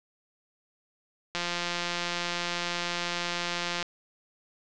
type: click train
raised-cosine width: 0.2 ms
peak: -13 dBFS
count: 432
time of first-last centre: 1.35-3.827 s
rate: 174 Hz
effects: low-pass 7000 Hz 12 dB/octave